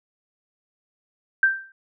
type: tone with exponential decay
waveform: sine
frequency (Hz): 1568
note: G6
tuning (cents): 0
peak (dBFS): -11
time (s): 1.43-1.72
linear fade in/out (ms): 2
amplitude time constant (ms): 61
effects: none